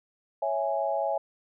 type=chord; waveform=sine; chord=C# minor; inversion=none; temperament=equal; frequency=554.4 / 659.3 / 830.6 Hz; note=C#5 / E5 / G#5; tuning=0 / 0 / 0 cents; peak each=-30 / -29 / -30 dBFS; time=0.42-1.18 s; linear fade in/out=5 ms; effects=none